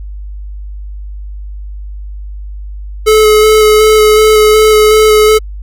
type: tone with vibrato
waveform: square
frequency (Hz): 430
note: A4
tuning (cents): -40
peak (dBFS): -4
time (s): 3.06-5.39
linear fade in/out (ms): 20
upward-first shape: square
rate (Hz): 2.7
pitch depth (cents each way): 11
effects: added 50 Hz sine -21 dBFS peak until 5.62 s